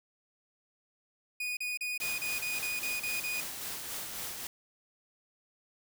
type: tone bursts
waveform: 40% pulse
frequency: 2472 Hz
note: D#7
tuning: 12 cents flat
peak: -32 dBFS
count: 10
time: 1.4-3.406 s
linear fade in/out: 5 ms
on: 170 ms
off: 34 ms
type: noise with tremolo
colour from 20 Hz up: white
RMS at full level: -38 dBFS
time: 2-4.47 s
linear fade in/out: 2 ms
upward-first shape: sine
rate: 3.7 Hz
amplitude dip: 35%
effects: none